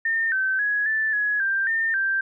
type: tone with pitch steps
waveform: sine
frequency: 1815 / 1542 / 1672 / 1759 / 1680 / 1580 / 1810 / 1575 Hz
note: A#6 / G6 / G#6 / A6 / G#6 / G6 / A6 / G6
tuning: -47 / -29 / +11 / -1 / +19 / +13 / +48 / +8 cents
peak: -20 dBFS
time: 0.05-2.21 s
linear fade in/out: 5 ms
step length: 270 ms
effects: none